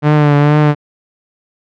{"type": "tone with vibrato", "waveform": "sawtooth", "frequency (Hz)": 147.7, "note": "D3", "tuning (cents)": 10, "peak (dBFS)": -3, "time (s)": [0.02, 0.75], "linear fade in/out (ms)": 50, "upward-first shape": "triangle", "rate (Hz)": 2.2, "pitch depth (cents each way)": 46, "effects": ["low-pass 2000 Hz 12 dB/octave"]}